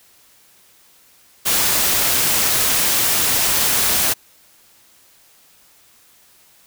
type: noise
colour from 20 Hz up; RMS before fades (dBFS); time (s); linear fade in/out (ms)
white; -17; 1.45-4.14; 20
effects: white hiss -52 dBFS RMS until 6.66 s